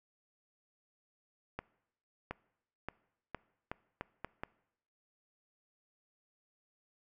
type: accelerating click train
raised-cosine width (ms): 0.5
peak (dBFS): -23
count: 8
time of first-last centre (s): 1.59-4.435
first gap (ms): 720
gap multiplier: 0.8
effects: noise-tail reverb RT60 0.8 s tail -22 dB re dry